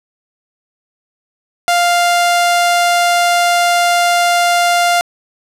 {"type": "tone", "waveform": "sawtooth", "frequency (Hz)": 698.5, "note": "F5", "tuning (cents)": 0, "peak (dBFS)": -6, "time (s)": [1.68, 5.01], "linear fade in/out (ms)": 0, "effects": ["low-pass 12000 Hz 12 dB/octave"]}